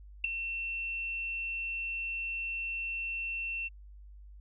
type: tone with ADSR envelope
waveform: sine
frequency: 2700 Hz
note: E7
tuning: 41 cents sharp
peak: -22 dBFS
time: 0.24-3.69 s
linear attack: 5 ms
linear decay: 8 ms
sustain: -11 dB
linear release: 24 ms
effects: added 50 Hz sine -48 dBFS peak until 4.4 s